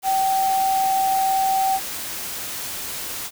sine tone in noise, 770 Hz, G5, 31 cents flat, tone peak -17 dBFS, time 0.03-1.8 s, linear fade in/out 50 ms, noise white, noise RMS -30 dBFS, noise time 0.02-3.31 s, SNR +10 dB, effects none

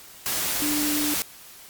sine tone in noise, 296.6 Hz, D4, 17 cents sharp, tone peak -25 dBFS, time 0.62-1.14 s, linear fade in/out 0 ms, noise white, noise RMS -26 dBFS, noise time 0.26-1.22 s, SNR -2 dB, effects white hiss -46 dBFS RMS until 1.69 s + Opus 48 kbps

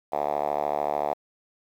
5% pulse tone with band-pass filter, 73.42 Hz, D2, in tune, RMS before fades -27 dBFS, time 0.12-1.14 s, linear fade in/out 10 ms, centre 720 Hz, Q 3.4, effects 9-bit

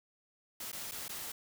white noise with dropouts, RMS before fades -42 dBFS, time 0.6-1.32 s, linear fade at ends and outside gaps 5 ms, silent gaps 0.718-0.728 / 0.913-0.918 / 1.082-1.092 s, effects none

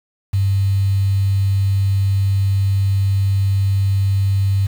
sine tone with quantisation, 98 Hz, G2, in tune, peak -13 dBFS, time 0.33-4.67 s, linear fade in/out 10 ms, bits 6, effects none

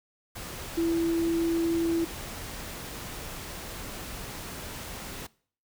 sine tone in noise, 333.2 Hz, E4, 19 cents sharp, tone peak -23 dBFS, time 0.77-2.05 s, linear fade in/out 10 ms, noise pink, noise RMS -39 dBFS, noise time 0.35-5.27 s, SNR +13 dB, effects noise-tail reverb RT60 0.5 s tail -22 dB re dry

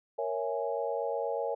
sine chord, A# half-diminished seventh, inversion none, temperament equal, 466.2 / 554.4 / 659.3 / 830.6 Hz, A#4 / C#5 / E5 / G#5, 0 / 0 / 0 / 0 cents, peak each -34 / -34 / -37 / -37 dBFS, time 0.18-1.55 s, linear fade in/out 10 ms, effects none

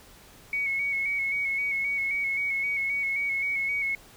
sine tone with vibrato, 2217 Hz, C#7, in tune, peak -25 dBFS, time 0.53-3.95 s, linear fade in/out 2 ms, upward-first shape square, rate 3.8 Hz, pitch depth 26 cents each way, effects pink hiss -52 dBFS RMS until 4.16 s

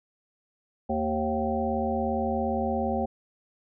harmonic tone with a mistuned harmonic, 77.3 Hz, D#2, 11 cents flat, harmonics 1 / 3 / 5 / 7 / 9 / 10, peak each -35 / -29 / -34 / -31 / -35 / -31 dBFS, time 0.89-3.06 s, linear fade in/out 10 ms, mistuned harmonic 3, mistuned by -26 cents, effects none

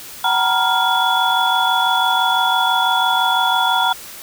sine tone cluster, 755 / 922 / 968 / 1401 / 3410 Hz, F#5 / A#5 / B5 / F6 / G#7, +35 / -19 / -35 / +5 / +45 cents, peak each -20 dBFS, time 0.24-3.93 s, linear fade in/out 5 ms, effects white hiss -35 dBFS RMS until 4.22 s

